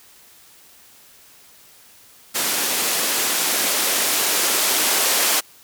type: noise with band-pass filter sweep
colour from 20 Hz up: violet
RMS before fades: -20 dBFS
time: 2.34-5.41 s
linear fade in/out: 20 ms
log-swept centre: 240 to 370 Hz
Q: 1.1
effects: white hiss -49 dBFS RMS until 5.63 s